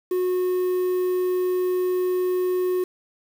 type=tone with quantisation; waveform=triangle; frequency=364.6 Hz; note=F#4; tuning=25 cents flat; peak=-18 dBFS; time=0.11-2.84 s; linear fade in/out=5 ms; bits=7; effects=none